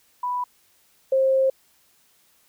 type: tone pair in turn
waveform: sine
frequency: 987.8 / 531.2 Hz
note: B5 / C5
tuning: 0 / +26 cents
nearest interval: major seventh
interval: 1074 cents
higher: first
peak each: -23 / -16 dBFS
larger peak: second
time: 0.23-0.44 / 1.12-1.5 s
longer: second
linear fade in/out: 5 ms
effects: white hiss -61 dBFS RMS until 2.48 s